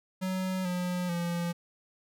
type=tone with pitch steps; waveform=square; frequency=186.8 / 179.29 / 172.09 Hz; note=F#3 / F3 / F3; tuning=+17 / +46 / -25 cents; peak=-30 dBFS; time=0.21-1.53 s; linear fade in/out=20 ms; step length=440 ms; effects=none